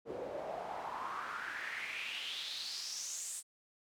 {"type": "noise with band-pass filter sweep", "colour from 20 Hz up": "pink", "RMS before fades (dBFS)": -42, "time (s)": [0.05, 3.43], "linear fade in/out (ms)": 50, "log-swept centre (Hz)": [440, 8600], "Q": 4.6, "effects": []}